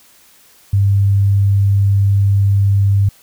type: tone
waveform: sine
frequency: 99.4 Hz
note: G2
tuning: 25 cents sharp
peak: -9 dBFS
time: 0.73-3.09 s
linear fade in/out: 5 ms
effects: white hiss -48 dBFS RMS until 3.22 s